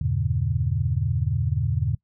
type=chord; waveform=sine; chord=E diminished seventh; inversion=none; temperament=just; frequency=82.41 / 98.89 / 118.67 / 142.4 Hz; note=E2 / G2 / Bb2 / Db3; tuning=0 / +16 / +31 / +47 cents; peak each=-27 / -27 / -26 / -26 dBFS; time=0.01-1.95 s; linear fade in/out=5 ms; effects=noise-tail reverb RT60 0.1 s tail -23 dB re dry